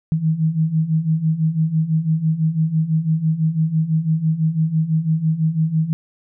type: beating tone pair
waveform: sine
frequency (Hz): 155.56 / 161.56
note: D#3 / E3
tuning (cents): 0 / -35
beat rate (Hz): 6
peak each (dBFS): -21 / -17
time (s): 0.12-5.93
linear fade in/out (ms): 0
effects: none